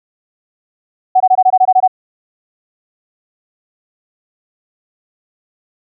sine tone bursts, 747 Hz, F#5, 16 cents sharp, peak -5 dBFS, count 10, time 1.15-1.878 s, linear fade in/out 10 ms, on 53 ms, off 22 ms, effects none

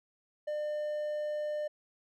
triangle tone, 600 Hz, D5, 37 cents sharp, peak -30 dBFS, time 0.47-1.68 s, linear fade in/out 10 ms, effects none

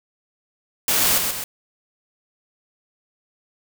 white noise with echo, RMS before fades -19 dBFS, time 0.88-1.18 s, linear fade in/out 2 ms, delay 130 ms, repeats 2, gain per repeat -5 dB, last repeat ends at 1.44 s, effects none

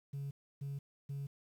sine tone bursts, 140 Hz, C#3, 18 cents sharp, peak -36 dBFS, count 3, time 0.13-1.27 s, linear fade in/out 10 ms, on 180 ms, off 300 ms, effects tanh soft clip ceiling -37 dBFS + 11-bit

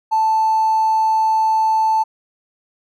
triangle tone with hard clipping, 880 Hz, A5, in tune, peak -13 dBFS, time 0.11-2.04 s, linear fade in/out 20 ms, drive 3 dB, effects none

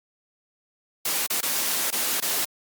white noise with dropouts, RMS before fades -25 dBFS, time 1.05-2.45 s, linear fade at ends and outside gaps 5 ms, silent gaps 1.267-1.301 / 1.408-1.428 / 1.906-1.925 / 2.203-2.222 s, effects high-pass 200 Hz 12 dB/octave + Opus 48 kbps

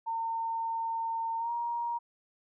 sine tone with pitch glide, 910 to 943.2 Hz, A#5 to A#5, -42 to +20 cents, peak -30 dBFS, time 0.06-1.99 s, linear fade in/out 20 ms, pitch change +62 cents, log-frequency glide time 1.38-1.51 s, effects none

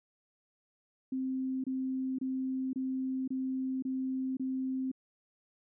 sine tone bursts, 261.6 Hz, C4, in tune, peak -31 dBFS, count 7, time 1.12-4.916 s, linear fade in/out 5 ms, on 520 ms, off 26 ms, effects none

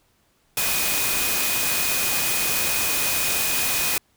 sine tone in noise, 2489 Hz, D#7, in tune, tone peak -29 dBFS, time 0.57-3.98 s, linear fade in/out 2 ms, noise white, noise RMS -23 dBFS, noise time 0.57-3.98 s, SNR -9 dB, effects pink hiss -64 dBFS RMS until 4.16 s

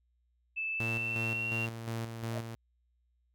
sine tone with pitch glide, 2630 to 2750 Hz, E7 to F7, -5 to -27 cents, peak -32 dBFS, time 0.56-1.67 s, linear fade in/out 20 ms, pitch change +78 cents, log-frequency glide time 0.72-1.54 s
sawtooth tone with tremolo, 114.5 Hz, A#2, 31 cents flat, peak -30 dBFS, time 0.8-2.55 s, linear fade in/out 0 ms, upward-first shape square, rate 2.8 Hz, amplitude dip 50%
triangle tone with exponential growth, 622.3 Hz, D#5, in tune, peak -33 dBFS, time 2.26-2.38 s, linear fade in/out 1 ms, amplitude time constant 26 ms
effects added 60 Hz sine -70 dBFS peak until 3.34 s

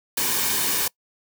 white noise with comb filter, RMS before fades -23 dBFS, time 0.17-0.88 s, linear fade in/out 5 ms, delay 1.5 ms, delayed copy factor -0.5, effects noise-tail reverb RT60 0.1 s tail -24 dB re dry

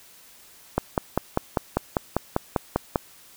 click train, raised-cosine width 1 ms, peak -6 dBFS, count 12, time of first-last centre 0.78-2.958 s, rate 5.05 Hz, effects white hiss -51 dBFS RMS until 3.36 s

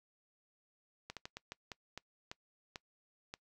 slowing click train, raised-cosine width 0.2 ms, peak -26 dBFS, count 10, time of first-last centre 1.1-3.339 s, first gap 67 ms, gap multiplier 1.31, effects noise-tail reverb RT60 0.1 s tail -23 dB re dry

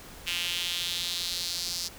sawtooth tone with high-pass filter sweep, 174.61 Hz, F3, in tune, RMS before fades -32 dBFS, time 0.26-1.89 s, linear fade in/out 20 ms, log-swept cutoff 2800 to 5000 Hz, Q 3.3, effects pink hiss -47 dBFS RMS until 1.98 s

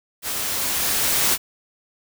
white noise with level ramp, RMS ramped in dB -27 to -18 dBFS, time 0.22-1.38 s, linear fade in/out 50 ms, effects none

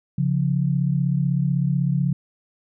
sine tone pair together, 138.59 / 174.61 Hz, C#3 / F3, 0 / 0 cents, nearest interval major third, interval 400 cents, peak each -20 / -22 dBFS, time 0.18-2.13 s, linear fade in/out 5 ms, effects none

